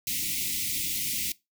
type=band-stop noise; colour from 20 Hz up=white; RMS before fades=-30 dBFS; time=0.07-1.32 s; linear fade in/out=2 ms; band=350 to 2000 Hz; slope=96 dB/octave; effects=noise-tail reverb RT60 0.2 s tail -20 dB re dry